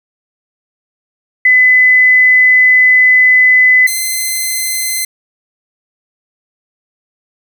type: tone pair in turn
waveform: sine / 5% pulse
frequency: 2011 / 2059 Hz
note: B6 / C7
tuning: +31 / -28 cents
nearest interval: unison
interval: 41 cents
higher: second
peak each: -4 dBFS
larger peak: neither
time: 1.45-3.87 / 3.87-5.05 s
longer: first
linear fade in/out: 5 ms
effects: 7-bit

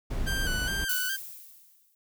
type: noise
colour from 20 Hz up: brown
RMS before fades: -31 dBFS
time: 0.1-0.85 s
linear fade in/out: 10 ms
type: tone with vibrato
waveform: sawtooth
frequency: 1535 Hz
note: G6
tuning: 37 cents flat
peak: -26 dBFS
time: 0.26-1.17 s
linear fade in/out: 20 ms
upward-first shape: square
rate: 2.4 Hz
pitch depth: 50 cents each way
type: noise with exponential decay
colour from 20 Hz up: violet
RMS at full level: -28 dBFS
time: 0.89-1.95 s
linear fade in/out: 5 ms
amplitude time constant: 230 ms
effects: none

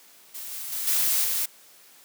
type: noise with level steps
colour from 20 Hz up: blue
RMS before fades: -37 / -35 / -30 / -23 / -26 dBFS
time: 0.34-1.46 s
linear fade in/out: 10 ms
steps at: 0.51 / 0.72 / 0.87 / 1.24 s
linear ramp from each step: 5 ms
effects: white hiss -53 dBFS RMS until 2.04 s + high-pass 200 Hz 12 dB/octave

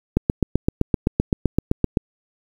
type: click train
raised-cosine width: 3 ms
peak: -3 dBFS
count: 15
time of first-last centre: 0.17-1.972 s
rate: 7.77 Hz
effects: 7-bit

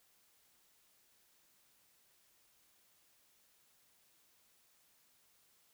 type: silence
effects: white hiss -71 dBFS RMS until 5.73 s

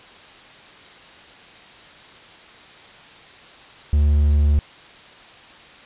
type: tone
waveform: triangle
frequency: 73.42 Hz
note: D2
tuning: in tune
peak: -11 dBFS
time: 3.93-4.59 s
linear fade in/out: 0 ms
effects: white hiss -44 dBFS RMS until 5.85 s + resampled to 8000 Hz

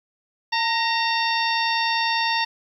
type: harmonic tone with a mistuned harmonic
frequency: 910 Hz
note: A#5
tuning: 42 cents flat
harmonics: 1 / 2 / 3 / 4 / 5 / 6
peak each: -23 / -26 / -28 / -29 / -30 / -31 dBFS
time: 0.52-2.45 s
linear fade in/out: 10 ms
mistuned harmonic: 2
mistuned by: +52 cents
effects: 9-bit

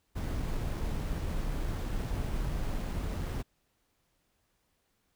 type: noise with sample-and-hold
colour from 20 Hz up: brown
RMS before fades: -33 dBFS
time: 0.15-3.43 s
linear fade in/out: 20 ms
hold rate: 11025 Hz
effects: pink hiss -75 dBFS RMS until 5.15 s

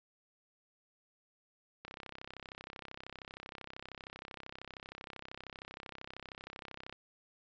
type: click train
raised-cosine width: 0.3 ms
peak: -29 dBFS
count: 168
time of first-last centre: 1.85-6.926 s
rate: 32.9 Hz
effects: resampled to 16000 Hz

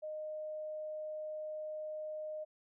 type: tone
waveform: sine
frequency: 616 Hz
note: D#5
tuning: 17 cents flat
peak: -39 dBFS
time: 0.02-2.45 s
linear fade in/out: 20 ms
effects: none

